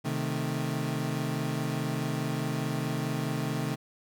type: chord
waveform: 30% pulse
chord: A diminished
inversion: first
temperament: equal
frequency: 130.81 / 155.56 / 220 Hz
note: C3 / Eb3 / A3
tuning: 0 / 0 / 0 cents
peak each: -30 / -30 / -33 dBFS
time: 0.04-3.76 s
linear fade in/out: 20 ms
effects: none